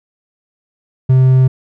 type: tone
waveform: triangle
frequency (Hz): 130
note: C3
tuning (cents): -11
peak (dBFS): -4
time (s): 1.09-1.48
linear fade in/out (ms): 10
effects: none